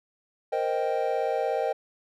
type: chord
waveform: triangle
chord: C minor seventh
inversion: third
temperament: equal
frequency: 466.2 / 523.3 / 622.3 / 784 Hz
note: Bb4 / C5 / Eb5 / G5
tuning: 0 / 0 / 0 / 0 cents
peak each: -28 dBFS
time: 0.52-1.73 s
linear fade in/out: 10 ms
effects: none